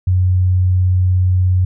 sine tone, 91.7 Hz, F#2, 15 cents flat, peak -10 dBFS, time 0.07-1.65 s, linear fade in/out 5 ms, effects none

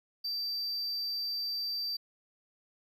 triangle tone, 4667 Hz, D8, 12 cents flat, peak -31 dBFS, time 0.24-1.97 s, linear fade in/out 10 ms, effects none

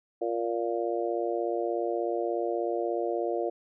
harmonic tone, 116.6 Hz, A#2, 1 cent sharp, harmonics 3 / 4 / 5 / 6, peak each -31 / -32 / -33 / -34 dBFS, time 0.21-3.5 s, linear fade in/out 10 ms, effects none

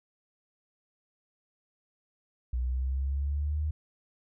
sine linear sweep, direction up, 60.6 to 77.2 Hz, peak -27 dBFS, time 2.53-3.71 s, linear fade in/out 5 ms, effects none

